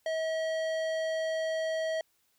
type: tone with tanh clipping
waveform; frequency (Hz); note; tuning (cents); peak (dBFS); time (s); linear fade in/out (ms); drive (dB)
sine; 641; E5; -49; -31; 0.06-2.01; 2; 16
effects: white hiss -72 dBFS RMS until 2.38 s